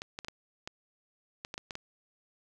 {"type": "clicks", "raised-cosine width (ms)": 0.2, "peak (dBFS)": -21, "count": 10, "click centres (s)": [0.019, 0.189, 0.247, 0.284, 0.675, 1.449, 1.541, 1.579, 1.708, 1.754], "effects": []}